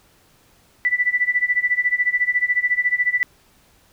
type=tone with tremolo; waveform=sine; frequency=1975.5 Hz; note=B6; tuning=in tune; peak=-13 dBFS; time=0.85-3.23 s; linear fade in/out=0 ms; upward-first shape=sine; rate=14 Hz; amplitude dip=90%; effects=pink hiss -56 dBFS RMS until 3.92 s